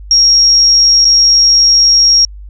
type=tone with dropouts; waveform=sine; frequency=5588 Hz; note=F8; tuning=in tune; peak=-4 dBFS; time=0.11-2.25 s; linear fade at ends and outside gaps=1 ms; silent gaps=1.046-1.052 s; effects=added 50 Hz sine -27 dBFS peak until 2.49 s